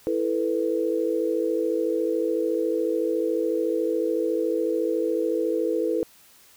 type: chord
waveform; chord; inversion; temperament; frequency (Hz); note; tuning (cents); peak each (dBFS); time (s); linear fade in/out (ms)
sine; E suspended fourth; none; equal; 329.6 / 440 / 493.9; E4 / A4 / B4; 0 / 0 / 0; -26; 0.07-6.03; 0
effects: white hiss -54 dBFS RMS until 6.56 s